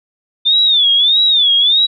sine tone with vibrato, 3558 Hz, A7, 19 cents sharp, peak -8 dBFS, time 0.45-1.87 s, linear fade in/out 20 ms, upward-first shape sine, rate 1.6 Hz, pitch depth 150 cents each way, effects none

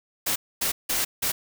white noise bursts at uneven times, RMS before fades -25 dBFS, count 4, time 0.26-0.36 / 0.61-0.72 / 0.89-1.05 / 1.22-1.32 s, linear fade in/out 10 ms, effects none

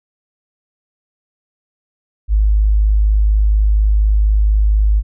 sine tone, 52.1 Hz, G#1, 6 cents sharp, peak -9 dBFS, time 2.28-5.03 s, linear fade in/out 50 ms, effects none

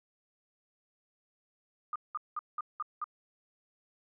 sine tone bursts, 1218 Hz, D#6, 37 cents flat, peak -32 dBFS, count 6, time 1.93-3.042 s, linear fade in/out 2 ms, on 27 ms, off 190 ms, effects none

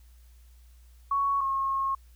sine tone pair in turn, 1113 / 1083.8 Hz, C#6 / C#6, +7 / -39 cents, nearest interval unison, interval 46 cents, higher first, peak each -23 / -25 dBFS, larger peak first, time 1.11-1.41 / 1.41-1.95 s, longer second, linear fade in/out 5 ms, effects added 60 Hz sine -51 dBFS peak until 2.15 s + white hiss -66 dBFS RMS until 2.15 s

